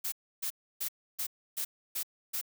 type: noise bursts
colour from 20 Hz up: blue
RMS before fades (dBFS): -34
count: 7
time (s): 0.04-2.414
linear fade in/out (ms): 10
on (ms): 82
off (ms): 300
effects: none